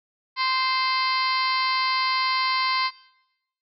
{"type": "harmonic tone", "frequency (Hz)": 521, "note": "C5", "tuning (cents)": -7, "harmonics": [2, 3, 4, 5, 6, 7, 8, 9, 10], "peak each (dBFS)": [-24, -37, -27, -36, -35, -40, -30, -31, -39], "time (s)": [0.36, 2.91], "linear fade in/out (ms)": 50, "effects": ["noise-tail reverb RT60 0.9 s tail -20 dB re dry"]}